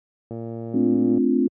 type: click train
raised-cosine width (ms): 2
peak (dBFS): -20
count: 101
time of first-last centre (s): 0.31-1.18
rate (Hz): 115
type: chord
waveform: sine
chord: D minor seventh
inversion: second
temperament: equal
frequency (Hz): 220 / 261.6 / 293.7 / 349.2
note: A3 / C4 / D4 / F4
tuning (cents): 0 / 0 / 0 / 0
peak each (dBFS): -24 / -19 / -25 / -23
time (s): 0.74-1.48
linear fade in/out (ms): 5
effects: high-pass 80 Hz 12 dB/octave